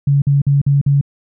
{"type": "tone bursts", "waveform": "sine", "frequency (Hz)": 141, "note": "C#3", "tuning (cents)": 30, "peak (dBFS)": -9, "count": 5, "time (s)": [0.07, 1.012], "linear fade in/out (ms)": 5, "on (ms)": 150, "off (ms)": 48, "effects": []}